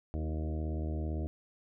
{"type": "harmonic tone with a mistuned harmonic", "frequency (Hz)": 77.78, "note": "D#2", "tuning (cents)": 0, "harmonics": [1, 2, 3, 4, 5, 6, 7, 8, 9], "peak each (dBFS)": [-33, -42, -44, -42, -48, -51, -52, -49, -53], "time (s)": [0.14, 1.27], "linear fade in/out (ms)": 0, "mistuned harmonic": 4, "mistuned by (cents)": 23, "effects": []}